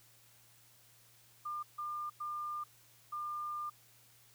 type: tone bursts at uneven times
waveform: sine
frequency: 1200 Hz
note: D6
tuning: 37 cents sharp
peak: -37 dBFS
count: 4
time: 1.45-1.63 / 1.78-2.1 / 2.2-2.64 / 3.12-3.7 s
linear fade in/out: 10 ms
effects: added 117 Hz sine -70 dBFS peak until 4.34 s + white hiss -64 dBFS RMS until 4.34 s